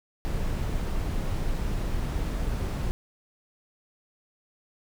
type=noise; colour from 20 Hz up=brown; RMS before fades=-28 dBFS; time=0.25-2.91 s; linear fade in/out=0 ms; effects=none